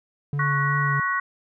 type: tone with vibrato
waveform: triangle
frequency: 143 Hz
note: D3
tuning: 46 cents flat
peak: -21 dBFS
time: 0.33-1 s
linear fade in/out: 2 ms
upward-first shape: triangle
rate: 2.8 Hz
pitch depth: 25 cents each way
type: chord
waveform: sine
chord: F# major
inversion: second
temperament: equal with one note detuned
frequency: 1108.7 / 1480 / 1911.5 Hz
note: C#6 / F#6 / A#6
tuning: 0 / 0 / +43 cents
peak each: -25 / -27 / -26 dBFS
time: 0.39-1.2 s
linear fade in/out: 5 ms
effects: none